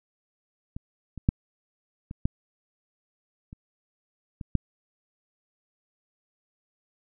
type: clicks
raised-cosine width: 5 ms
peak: -23 / -25 / -7 / -24 / -11 / -29 / -23 / -9 dBFS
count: 8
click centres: 0.765 / 1.177 / 1.289 / 2.111 / 2.255 / 3.529 / 4.412 / 4.553 s
effects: none